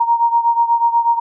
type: beating tone pair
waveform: sine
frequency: 932.3 / 940.5 Hz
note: A#5 / A#5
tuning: 0 / +15 cents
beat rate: 8.2 Hz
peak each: -13 / -17 dBFS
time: 0-1.2 s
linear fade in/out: 10 ms
effects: none